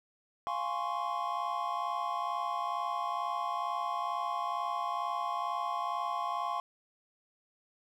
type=chord; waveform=triangle; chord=Db major seventh; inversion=first; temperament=equal; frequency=698.5 / 830.6 / 1046.5 / 1108.7 Hz; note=F5 / Ab5 / C6 / Db6; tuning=0 / 0 / 0 / 0 cents; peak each=-36 / -37 / -34 / -35 dBFS; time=0.47-6.6 s; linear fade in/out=0 ms; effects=none